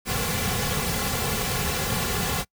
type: noise with comb filter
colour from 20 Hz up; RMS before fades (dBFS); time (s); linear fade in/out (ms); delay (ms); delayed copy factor
pink; -26; 0.05-2.45; 50; 3.2; -0.8
effects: noise-tail reverb RT60 0.1 s tail -25 dB re dry